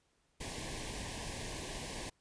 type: band-stop noise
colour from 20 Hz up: pink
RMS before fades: -42 dBFS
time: 0.4-2.1 s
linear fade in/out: 10 ms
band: 1100 to 1600 Hz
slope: 96 dB/octave
effects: pink hiss -75 dBFS RMS until 2.2 s + resampled to 22050 Hz